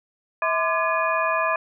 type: tone cluster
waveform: sine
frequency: 647 / 1026 / 1189 / 1688 / 2460 Hz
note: E5 / C6 / D6 / G#6 / D#7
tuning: -32 / -34 / +21 / +28 / -20 cents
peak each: -25 / -25 / -26 / -27 / -29 dBFS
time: 0.42-1.56 s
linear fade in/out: 2 ms
effects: none